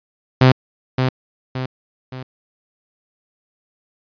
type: tone with echo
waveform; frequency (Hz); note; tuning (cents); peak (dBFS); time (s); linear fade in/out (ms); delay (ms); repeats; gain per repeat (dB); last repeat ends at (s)
sawtooth; 129.2; C3; -21; -4; 0.41-0.52; 5; 570; 3; -7; 2.23
effects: resampled to 11025 Hz